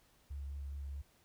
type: tone with vibrato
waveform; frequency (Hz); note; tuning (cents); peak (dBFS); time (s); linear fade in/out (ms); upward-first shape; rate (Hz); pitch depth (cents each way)
sine; 70; C#2; +18; -40; 0.3-1.02; 10; triangle; 4.8; 20
effects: pink hiss -69 dBFS RMS until 1.24 s